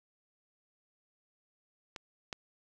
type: clicks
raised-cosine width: 0.2 ms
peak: -24 / -20 dBFS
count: 2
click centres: 1.962 / 2.328 s
effects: none